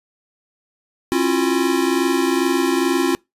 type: tone cluster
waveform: square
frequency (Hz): 270.9 / 336.3 / 358.6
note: C#4 / E4 / F4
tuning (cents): -40 / +35 / +46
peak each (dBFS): -21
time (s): 1.12-3.15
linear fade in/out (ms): 0
effects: noise-tail reverb RT60 0.2 s tail -26 dB re dry + resampled to 32000 Hz